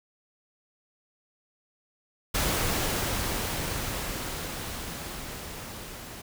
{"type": "noise with level ramp", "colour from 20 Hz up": "pink", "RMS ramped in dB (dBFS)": [-26, -42], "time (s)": [2.34, 6.22], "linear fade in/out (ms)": 10, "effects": []}